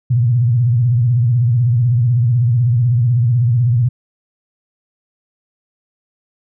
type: tone with vibrato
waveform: sine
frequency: 120.2 Hz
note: B2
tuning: 46 cents flat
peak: -10 dBFS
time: 0.1-3.89 s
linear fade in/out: 10 ms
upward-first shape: sine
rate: 16 Hz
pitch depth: 130 cents each way
effects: none